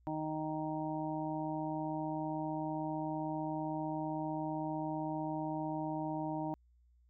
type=harmonic tone; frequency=155.56 Hz; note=D#3; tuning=in tune; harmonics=1 / 2 / 4 / 5 / 6; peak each=-43 / -38 / -43 / -43 / -43 dBFS; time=0.07-6.54 s; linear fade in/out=0 ms; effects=added 60 Hz sine -64 dBFS peak until 7.09 s